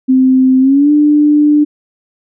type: tone with pitch glide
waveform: sine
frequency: 260 to 296.9 Hz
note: C4 to D4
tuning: -11 to +19 cents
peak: -5 dBFS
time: 0.08-1.65 s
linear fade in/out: 20 ms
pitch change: +230 cents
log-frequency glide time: 0.6-0.91 s
effects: none